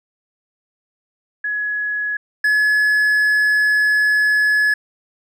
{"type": "tone pair in turn", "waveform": ["sine", "triangle"], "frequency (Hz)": [1685, 1701.6], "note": ["G#6", "G#6"], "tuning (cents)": [25, 42], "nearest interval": "unison", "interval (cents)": 17, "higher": "second", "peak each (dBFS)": [-19, -11], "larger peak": "second", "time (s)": [[1.44, 2.17], [2.44, 4.74]], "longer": "second", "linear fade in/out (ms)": 5, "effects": []}